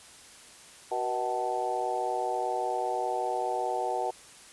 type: harmonic tone with a mistuned harmonic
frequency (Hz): 125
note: B2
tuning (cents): +21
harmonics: 3 / 4 / 5 / 6 / 7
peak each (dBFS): -36 / -35 / -36 / -31 / -34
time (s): 0.91-4.11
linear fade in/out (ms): 10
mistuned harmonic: 4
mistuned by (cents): -59
effects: white hiss -51 dBFS RMS until 4.52 s + resampled to 24000 Hz